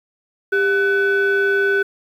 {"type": "tone pair together", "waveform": "sine", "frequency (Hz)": [397.3, 1500], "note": ["G4", "F#6"], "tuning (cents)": [23, 23], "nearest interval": "octave + major seventh", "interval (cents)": 2300, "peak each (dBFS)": -15, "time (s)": [0.52, 1.83], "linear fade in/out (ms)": 10, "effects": ["tanh soft clip ceiling -11 dBFS", "8-bit"]}